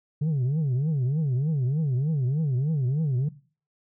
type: tone with vibrato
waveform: sine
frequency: 140.9 Hz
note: C#3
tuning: 29 cents sharp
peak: -19 dBFS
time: 0.21-3.29 s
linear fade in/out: 10 ms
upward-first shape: triangle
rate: 3.3 Hz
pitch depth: 280 cents each way
effects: noise-tail reverb RT60 0.4 s tail -18 dB re dry + tanh soft clip ceiling -21 dBFS